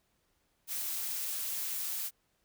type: noise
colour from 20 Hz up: blue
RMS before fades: -36 dBFS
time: 0.67-2.11 s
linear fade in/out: 50 ms
effects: pink hiss -75 dBFS RMS until 2.44 s